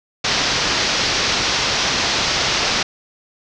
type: low-pass noise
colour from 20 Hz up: white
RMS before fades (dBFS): -19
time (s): 0.24-2.83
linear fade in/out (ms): 5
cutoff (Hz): 5900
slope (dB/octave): 48
effects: none